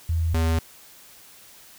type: tone pair in turn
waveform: sine / square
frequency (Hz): 82.41 / 81.46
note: E2 / E2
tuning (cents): 0 / -20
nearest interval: unison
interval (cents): 20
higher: first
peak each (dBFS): -20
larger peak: neither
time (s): 0.09-0.34 / 0.34-0.59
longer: neither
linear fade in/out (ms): 5
effects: white hiss -49 dBFS RMS until 1.78 s